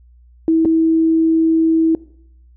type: tone with dropouts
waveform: sine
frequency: 324.1 Hz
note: E4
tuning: 29 cents flat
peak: -10 dBFS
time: 0.48-1.95 s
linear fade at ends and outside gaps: 1 ms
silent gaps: 0.65-0.655 s
effects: noise-tail reverb RT60 0.7 s tail -21 dB re dry + added 60 Hz sine -44 dBFS peak until 2.56 s